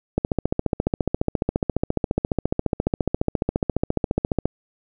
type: click train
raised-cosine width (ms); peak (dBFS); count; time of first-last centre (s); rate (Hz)
2; -6; 63; 0.18-4.456; 14.5
effects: none